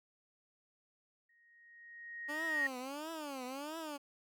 sine tone with exponential growth, 1873 Hz, A#6, 8 cents sharp, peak -29 dBFS, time 1.29-2.67 s, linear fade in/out 5 ms, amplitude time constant 300 ms
15% pulse tone with vibrato, 286.4 Hz, D4, 43 cents flat, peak -35 dBFS, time 2.28-3.98 s, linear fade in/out 20 ms, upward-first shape triangle, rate 1.5 Hz, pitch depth 260 cents each way
effects none

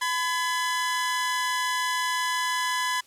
sawtooth tone pair together, 1007 / 1693.6 Hz, B5 / G#6, +33 / +33 cents, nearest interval major sixth, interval 900 cents, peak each -22 / -26 dBFS, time 0.01-3.01 s, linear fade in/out 10 ms, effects white hiss -57 dBFS RMS until 3.06 s + low-pass 11000 Hz 12 dB/octave

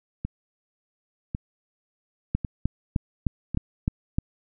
two click trains, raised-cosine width 5 ms, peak -10 / -16 dBFS, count 7 / 4, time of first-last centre 2.35-4.185 / 0.25-3.547 s, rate 3.27 / 0.91 Hz, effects none

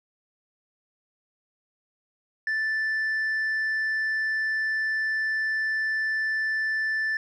sine tone, 1760 Hz, A6, in tune, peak -21 dBFS, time 2.47-7.17 s, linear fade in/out 2 ms, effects tanh soft clip ceiling -23 dBFS

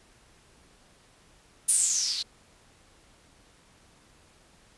violet noise with low-pass filter sweep, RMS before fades -26 dBFS, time 1.68-2.23 s, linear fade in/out 10 ms, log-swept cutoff 10000 to 4000 Hz, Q 7.8, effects pink hiss -59 dBFS RMS until 4.77 s + resampled to 24000 Hz

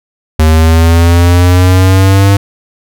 square exponential sweep, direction up, 78 to 100 Hz, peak -4 dBFS, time 0.39-2.37 s, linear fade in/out 5 ms, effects none

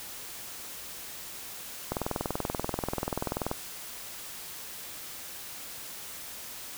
click train, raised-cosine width 1 ms, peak -15 dBFS, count 34, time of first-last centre 1.92-3.514 s, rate 20.7 Hz, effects white hiss -42 dBFS RMS until 6.77 s

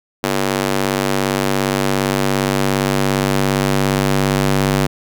square tone with high-pass filter sweep, 48.67 Hz, G1, 12 cents flat, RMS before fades -17 dBFS, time 0.23-4.87 s, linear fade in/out 10 ms, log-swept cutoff 280 to 140 Hz, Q 0.78, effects none

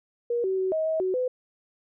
sine tone with pitch steps, 475.6 / 380 / 376.5 / 633 / 638 / 373.1 / 505 Hz, A#4 / F#4 / F#4 / D#5 / D#5 / F#4 / B4, +35 / +46 / +30 / +30 / +43 / +14 / +39 cents, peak -23 dBFS, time 0.3-1.28 s, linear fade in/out 5 ms, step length 140 ms, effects none

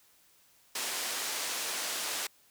white band-pass noise, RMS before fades -35 dBFS, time 0.75-2.27 s, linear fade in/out 5 ms, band 360 to 8700 Hz, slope 12 dB/octave, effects white hiss -64 dBFS RMS until 2.5 s

